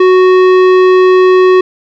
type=tone with tanh clipping; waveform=sine; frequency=370 Hz; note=F#4; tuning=in tune; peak=-5 dBFS; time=0-1.61 s; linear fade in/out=5 ms; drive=15 dB; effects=none